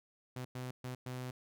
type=tone bursts at uneven times; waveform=sawtooth; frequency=126.7 Hz; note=B2; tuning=45 cents sharp; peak=-36 dBFS; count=4; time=0.36-0.45 / 0.55-0.71 / 0.84-0.95 / 1.06-1.31 s; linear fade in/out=5 ms; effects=none